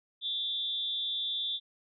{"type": "tone with amplitude modulation", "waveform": "sine", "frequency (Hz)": 3538, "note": "A7", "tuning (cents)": 9, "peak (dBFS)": -27, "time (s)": [0.21, 1.6], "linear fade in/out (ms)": 50, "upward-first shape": "sine", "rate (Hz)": 279, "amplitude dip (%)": 80, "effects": []}